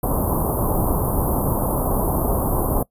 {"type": "band-stop noise", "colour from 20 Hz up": "pink", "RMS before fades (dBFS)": -20, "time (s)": [0.03, 2.83], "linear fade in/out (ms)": 5, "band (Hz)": [1100, 11000], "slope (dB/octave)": 48, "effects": ["noise-tail reverb RT60 0.1 s tail -21 dB re dry", "resampled to 32000 Hz"]}